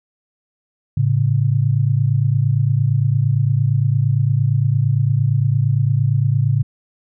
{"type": "tone pair together", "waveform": "sine", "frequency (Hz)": [110.06, 138.8], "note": ["A2", "C#3"], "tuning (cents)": [1, 3], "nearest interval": "major third", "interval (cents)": 402, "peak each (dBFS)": -16, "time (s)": [0.97, 6.63], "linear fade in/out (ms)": 5, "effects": []}